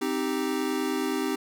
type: chord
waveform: square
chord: C minor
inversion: none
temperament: equal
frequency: 261.6 / 311.1 / 392 Hz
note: C4 / Eb4 / G4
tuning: 0 / 0 / 0 cents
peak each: -31 dBFS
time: 0.01-1.36 s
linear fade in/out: 10 ms
effects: none